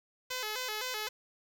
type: tone with vibrato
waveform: 5% pulse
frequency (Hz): 466.2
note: A#4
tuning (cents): 0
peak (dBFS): -23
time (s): 0.3-1.09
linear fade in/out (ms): 10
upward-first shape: square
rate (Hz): 3.9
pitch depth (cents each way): 150
effects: 9-bit